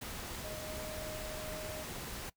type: tone in noise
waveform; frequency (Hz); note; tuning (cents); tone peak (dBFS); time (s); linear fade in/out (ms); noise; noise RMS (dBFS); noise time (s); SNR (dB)
sine; 620; D#5; -6; -44; 0.44-1.84; 10; pink; -43; 0.01-2.3; -4
effects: noise-tail reverb RT60 0.1 s tail -20 dB re dry